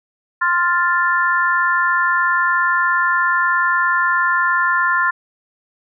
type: chord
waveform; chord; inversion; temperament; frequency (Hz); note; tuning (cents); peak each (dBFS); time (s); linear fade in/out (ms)
sine; F major; second; equal; 1046.5 / 1396.9 / 1760; C6 / F6 / A6; 0 / 0 / 0; -18; 0.41-5.11; 10
effects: none